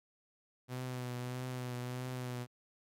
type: tone with vibrato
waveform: sawtooth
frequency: 125.4 Hz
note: B2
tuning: 27 cents sharp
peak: -34 dBFS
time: 0.68-2.47 s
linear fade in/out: 50 ms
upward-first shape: triangle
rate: 1.6 Hz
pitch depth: 36 cents each way
effects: MP3 96 kbps